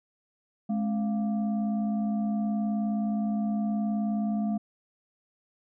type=tone with frequency modulation; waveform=sine; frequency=211.4 Hz; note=G#3; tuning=31 cents sharp; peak=-25 dBFS; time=0.69-4.58 s; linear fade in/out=10 ms; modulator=482 Hz; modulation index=0.5; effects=none